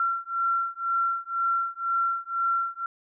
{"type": "beating tone pair", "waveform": "sine", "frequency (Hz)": [1362, 1364], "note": ["F6", "F6"], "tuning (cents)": [-44, -41], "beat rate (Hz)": 2, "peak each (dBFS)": -27, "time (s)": [0, 2.86], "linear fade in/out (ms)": 2, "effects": []}